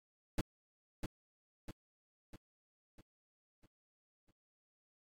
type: noise with echo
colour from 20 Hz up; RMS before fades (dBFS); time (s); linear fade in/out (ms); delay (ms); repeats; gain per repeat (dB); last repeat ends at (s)
brown; -33; 0.38-0.41; 2; 650; 6; -6; 4.31
effects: AAC 48 kbps